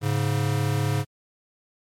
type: tone pair together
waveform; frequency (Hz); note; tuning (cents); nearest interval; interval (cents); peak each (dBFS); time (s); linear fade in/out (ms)
square; 105.06 / 140; G#2 / C#3; +20 / +18; perfect fourth; 498; -25; 0.01-1.05; 50
effects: MP3 64 kbps